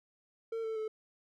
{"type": "tone with pitch steps", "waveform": "triangle", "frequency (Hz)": [453.2, 444.1, 435.2], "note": ["A#4", "A4", "A4"], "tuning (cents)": [-49, 16, -19], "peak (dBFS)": -32, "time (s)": [0.52, 0.88], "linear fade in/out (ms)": 5, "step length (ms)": 120, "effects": []}